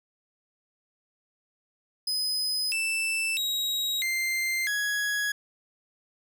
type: tone with pitch steps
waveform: 40% pulse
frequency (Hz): 5030 / 2652 / 3820 / 2091 / 1670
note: D#8 / E7 / A#7 / C7 / G#6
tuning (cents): +18 / +10 / +42 / -2 / +9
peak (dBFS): -25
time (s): 2.07-5.32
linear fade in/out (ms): 5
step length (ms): 650
effects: none